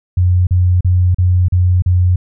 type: tone bursts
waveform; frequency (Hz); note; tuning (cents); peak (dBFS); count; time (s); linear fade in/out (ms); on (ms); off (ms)
sine; 90.2; F#2; -44; -8; 6; 0.17-2.16; 5; 300; 38
effects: none